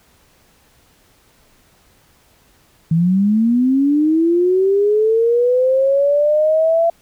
sine linear sweep, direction up, 158.7 to 677 Hz, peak -11 dBFS, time 2.91-6.9 s, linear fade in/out 5 ms, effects pink hiss -54 dBFS RMS until 7.01 s

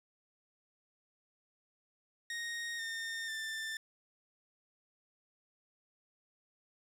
sawtooth tone with pitch steps, 1864.7 / 1821.1 / 1778.4 Hz, A#6 / A#6 / A6, 0 / -41 / +18 cents, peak -34 dBFS, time 2.3-3.77 s, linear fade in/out 2 ms, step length 490 ms, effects low-pass 9000 Hz 12 dB/octave + 10-bit

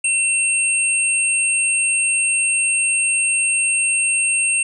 sine tone pair together, 2700 / 8572 Hz, E7 / C9, +41 / +41 cents, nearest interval octave + minor sixth, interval 2000 cents, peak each -18 dBFS, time 0.04-4.63 s, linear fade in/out 5 ms, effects none

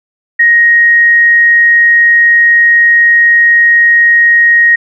sine tone, 1876 Hz, A#6, 11 cents sharp, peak -3 dBFS, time 0.39-4.76 s, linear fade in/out 10 ms, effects none

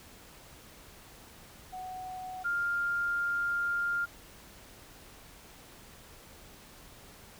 sine tone pair in turn, 742 / 1400.7 Hz, F#5 / F6, +5 / +5 cents, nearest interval major seventh, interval 1100 cents, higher second, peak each -38 / -28 dBFS, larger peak second, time 1.72-2.44 / 2.44-4.06 s, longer second, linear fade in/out 20 ms, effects pink hiss -53 dBFS RMS until 7.39 s

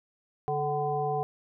harmonic tone with a mistuned harmonic, 145.4 Hz, D3, 17 cents flat, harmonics 1 / 3 / 5 / 7, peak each -34 / -31 / -29 / -39 dBFS, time 0.48-1.23 s, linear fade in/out 0 ms, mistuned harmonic 5, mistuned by +57 cents, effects none

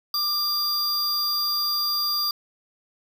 square tone pair together, 1192 / 4771 Hz, D6 / D8, +25 / +26 cents, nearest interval 2 octaves, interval 2401 cents, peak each -32 / -23 dBFS, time 0.14-2.31 s, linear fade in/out 2 ms, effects none

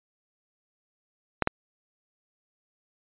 clicks, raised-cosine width 0.5 ms, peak -7 dBFS, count 2, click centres 1.423 / 1.474 s, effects resampled to 8000 Hz

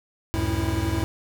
square tone cluster, 72.2 / 92.4 / 112.6 / 326.4 Hz, D2 / F#2 / A2 / E4, -29 / -2 / +40 / -17 cents, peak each -29 dBFS, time 0.34-1.04 s, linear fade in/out 0 ms, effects none

